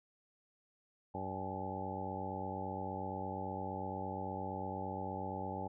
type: harmonic tone with a mistuned harmonic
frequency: 95 Hz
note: F#2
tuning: 46 cents sharp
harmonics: 1 / 2 / 3 / 4 / 5 / 6 / 7 / 8 / 9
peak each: -46 / -46 / -48 / -49 / -49 / -48 / -53 / -45 / -44 dBFS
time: 1.14-5.68 s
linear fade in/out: 10 ms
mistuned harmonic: 8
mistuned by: +59 cents
effects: none